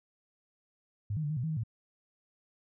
sine tone with pitch steps, 103.1 / 155.7 / 146.5 / 155.1 / 122.3 / 159.8 / 156.6 / 112.7 Hz, G#2 / D#3 / D3 / D#3 / B2 / D#3 / D#3 / A2, -12 / +2 / -4 / -5 / -16 / +47 / +11 / +42 cents, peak -30 dBFS, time 1.1-1.636 s, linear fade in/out 5 ms, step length 67 ms, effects none

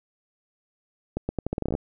accelerating click train, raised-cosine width 2 ms, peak -13 dBFS, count 13, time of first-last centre 1.17-1.751 s, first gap 120 ms, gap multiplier 0.81, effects none

